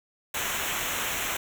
pink noise with comb filter, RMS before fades -30 dBFS, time 0.34-1.37 s, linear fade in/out 5 ms, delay 0.21 ms, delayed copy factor -0.8, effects none

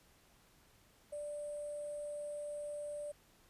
sine tone with sample-and-hold, 589 Hz, D5, 5 cents sharp, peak -40 dBFS, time 1.12-3.12 s, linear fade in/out 10 ms, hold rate 8820 Hz, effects pink hiss -67 dBFS RMS until 3.49 s + resampled to 32000 Hz

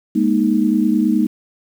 sine chord, Ab suspended second, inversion none, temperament equal with one note detuned, 207.7 / 237.2 / 311.1 Hz, Ab3 / Bb3 / Eb4, 0 / +30 / 0 cents, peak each -17 dBFS, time 0.15-1.27 s, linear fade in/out 10 ms, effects 7-bit

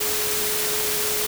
sine tone in noise, 424.5 Hz, G#4, 38 cents sharp, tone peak -30 dBFS, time 0-1.27 s, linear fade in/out 10 ms, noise white, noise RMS -24 dBFS, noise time 0-1.27 s, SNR -9 dB, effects none

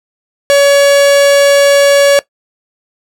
45% pulse tone, 564 Hz, C#5, 30 cents sharp, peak -4 dBFS, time 0.5-2.19 s, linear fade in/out 0 ms, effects noise-tail reverb RT60 0.1 s tail -18 dB re dry + low-pass 12000 Hz 12 dB/octave

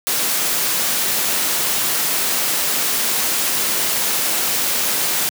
white noise, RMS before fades -19 dBFS, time 0.07-5.29 s, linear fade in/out 0 ms, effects high-pass 150 Hz 12 dB/octave

